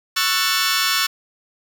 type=chord; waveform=15% pulse; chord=F# minor seventh; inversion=second; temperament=just; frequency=1110 / 1332 / 1480 / 1776 Hz; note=C#6 / E6 / F#6 / A6; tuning=+2 / +18 / 0 / +16 cents; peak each=-17 dBFS; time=0.16-1.07 s; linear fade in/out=10 ms; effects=none